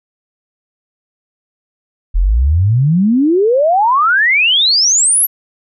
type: exponential sweep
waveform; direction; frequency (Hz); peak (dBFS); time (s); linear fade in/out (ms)
sine; up; 38.89 to 12000; -8; 2.14-5.27; 20
effects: none